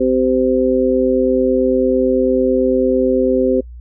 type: harmonic tone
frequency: 129 Hz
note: C3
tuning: 24 cents flat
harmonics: 2 / 3 / 4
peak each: -16 / -16 / -16 dBFS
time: 0-3.61 s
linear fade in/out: 10 ms
effects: noise-tail reverb RT60 0.1 s tail -25 dB re dry + added 60 Hz sine -31 dBFS peak until 3.8 s